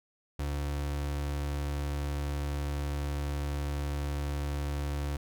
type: tone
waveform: 35% pulse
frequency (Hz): 72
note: D2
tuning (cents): -34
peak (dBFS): -29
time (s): 0.39-5.17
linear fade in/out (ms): 5
effects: none